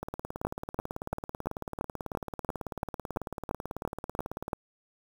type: two click trains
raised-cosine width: 1 ms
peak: -15 / -21 dBFS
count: 13 / 82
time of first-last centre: 0.45-4.532 / 0.03-4.481 s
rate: 2.94 / 18.2 Hz
effects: 7-bit